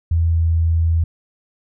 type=tone with pitch glide; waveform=sine; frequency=83 to 82.38 Hz; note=E2 to E2; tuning=+12 to -1 cents; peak=-13 dBFS; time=0.11-1.04 s; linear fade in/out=5 ms; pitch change=-13 cents; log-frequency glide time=0.29-0.38 s; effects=none